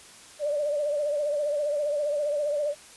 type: tone with vibrato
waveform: sine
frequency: 587.3 Hz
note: D5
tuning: in tune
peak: -24 dBFS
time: 0.39-2.75 s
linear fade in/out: 50 ms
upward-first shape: triangle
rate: 15 Hz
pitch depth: 71 cents each way
effects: white hiss -49 dBFS RMS until 2.96 s + resampled to 24000 Hz